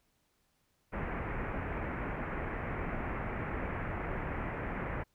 pink low-pass noise, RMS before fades -37 dBFS, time 0.92-5.04 s, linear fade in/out 20 ms, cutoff 2300 Hz, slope 48 dB/octave, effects pink hiss -75 dBFS RMS until 5.14 s

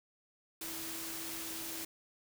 sine tone in noise, 326.8 Hz, E4, 15 cents flat, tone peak -48 dBFS, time 0.61-1.85 s, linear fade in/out 5 ms, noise white, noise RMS -42 dBFS, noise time 0.61-1.85 s, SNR -9 dB, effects none

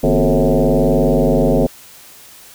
sine tone with frequency modulation, 138.59 Hz, C#3, in tune, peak -10 dBFS, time 0.03-1.67 s, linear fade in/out 10 ms, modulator 99.2 Hz, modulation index 5.1, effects white hiss -41 dBFS RMS until 2.54 s

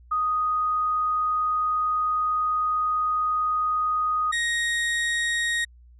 sine / 35% pulse tone pair in turn, 1244.5 / 1874.9 Hz, D#6 / A#6, 0 / +9 cents, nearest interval perfect fifth, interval 709 cents, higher second, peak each -21 dBFS, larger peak neither, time 0.11-4.32 / 4.32-5.65 s, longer first, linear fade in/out 10 ms, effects added 60 Hz sine -48 dBFS peak until 5.99 s + resampled to 24000 Hz

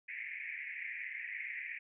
white band-pass noise, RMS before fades -43 dBFS, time 0.08-1.79 s, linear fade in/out 10 ms, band 1800 to 2400 Hz, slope 96 dB/octave, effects none

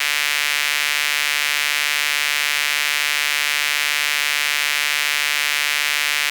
sawtooth tone with high-pass filter, 146.83 Hz, D3, in tune, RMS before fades -20 dBFS, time 0-6.3 s, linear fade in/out 5 ms, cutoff 2200 Hz, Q 2, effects none

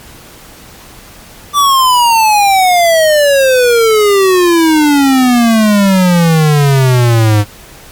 square exponential sweep, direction down, 1174.7 to 101.9 Hz, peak -6 dBFS, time 1.53-7.45 s, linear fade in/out 50 ms, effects pink hiss -35 dBFS RMS until 7.91 s + MP3 96 kbps

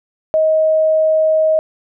sine tone, 630 Hz, D#5, 21 cents sharp, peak -10 dBFS, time 0.34-1.59 s, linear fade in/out 0 ms, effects none

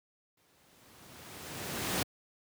pink noise with exponential growth, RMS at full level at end -30 dBFS, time 0.37-2.03 s, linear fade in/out 5 ms, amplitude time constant 360 ms, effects high-pass 100 Hz 12 dB/octave

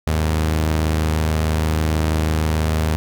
sawtooth tone pair together, 78.3 / 104.65 Hz, D#2 / G#2, +11 / +14 cents, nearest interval perfect fourth, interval 503 cents, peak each -13 / -23 dBFS, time 0.07-2.96 s, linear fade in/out 0 ms, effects none

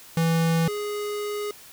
square tone pair in turn, 164.81 / 415.3 Hz, E3 / G#4, 0 / 0 cents, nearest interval octave + major third, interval 1600 cents, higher second, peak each -20 / -28 dBFS, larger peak first, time 0.17-0.68 / 0.68-1.51 s, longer second, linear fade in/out 2 ms, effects white hiss -47 dBFS RMS until 1.72 s

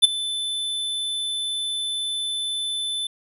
square tone with ADSR envelope, 3518 Hz, A7, 1 cent flat, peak -7 dBFS, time 0.02-3.07 s, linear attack 24 ms, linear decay 14 ms, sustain -18 dB, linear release 4 ms, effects resampled to 32000 Hz

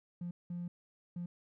triangle tone bursts at uneven times, 174.61 Hz, F3, in tune, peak -34 dBFS, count 3, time 0.21-0.31 / 0.5-0.68 / 1.16-1.26 s, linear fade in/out 5 ms, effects tanh soft clip ceiling -34 dBFS

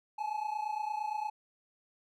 triangle tone pair together, 842 / 870.7 Hz, G#5 / A5, +24 / -18 cents, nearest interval minor second, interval 58 cents, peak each -33 / -35 dBFS, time 0.18-1.3 s, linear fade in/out 10 ms, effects none

